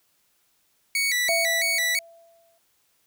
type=tone with vibrato; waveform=sawtooth; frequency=2093 Hz; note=C7; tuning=in tune; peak=-18 dBFS; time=0.95-1.99 s; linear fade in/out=2 ms; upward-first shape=square; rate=3 Hz; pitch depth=110 cents each way
type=tone with exponential decay; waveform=sine; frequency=670 Hz; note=E5; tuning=28 cents sharp; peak=-22 dBFS; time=1.29-2.58 s; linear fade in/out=0 ms; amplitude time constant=280 ms
effects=white hiss -67 dBFS RMS until 3.06 s